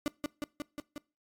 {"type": "tone with echo", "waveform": "35% pulse", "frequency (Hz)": 293.7, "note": "D4", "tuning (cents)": 0, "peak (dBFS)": -27, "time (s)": [0.06, 0.08], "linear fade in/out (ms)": 0, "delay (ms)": 180, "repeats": 5, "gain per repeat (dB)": -2, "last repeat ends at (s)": 0.98, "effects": ["noise-tail reverb RT60 0.3 s tail -23 dB re dry", "AAC 64 kbps"]}